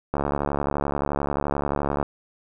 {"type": "click train", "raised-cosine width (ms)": 1, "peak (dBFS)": -10, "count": 136, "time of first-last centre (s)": [0.14, 2.028], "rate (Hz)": 71.5, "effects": []}